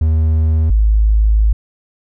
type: tone pair in turn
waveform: triangle / sine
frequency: 79.1 / 53.26 Hz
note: D#2 / G#1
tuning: +29 / +44 cents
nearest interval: perfect fifth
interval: 685 cents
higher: first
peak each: -8 dBFS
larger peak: neither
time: 0.01-0.7 / 0.7-1.53 s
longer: second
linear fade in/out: 5 ms
effects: none